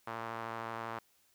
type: tone with band-pass filter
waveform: sawtooth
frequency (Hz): 114.1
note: A#2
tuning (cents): -37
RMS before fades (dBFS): -41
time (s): 0.07-0.99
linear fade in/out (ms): 5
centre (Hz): 1100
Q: 1.7
effects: white hiss -70 dBFS RMS until 1.34 s